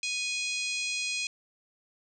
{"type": "harmonic tone", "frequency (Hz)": 830.6, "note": "G#5", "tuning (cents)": 0, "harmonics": [3, 4, 5, 6, 7, 8, 9, 10], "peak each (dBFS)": [-32, -39, -37, -41, -43, -40, -45, -44], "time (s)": [0.03, 1.27], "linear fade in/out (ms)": 2, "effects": []}